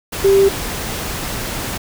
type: tone in noise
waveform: sine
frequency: 392 Hz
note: G4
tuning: in tune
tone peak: -8 dBFS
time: 0.24-0.49 s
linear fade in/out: 10 ms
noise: pink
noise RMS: -24 dBFS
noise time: 0.12-1.78 s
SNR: +13 dB
effects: none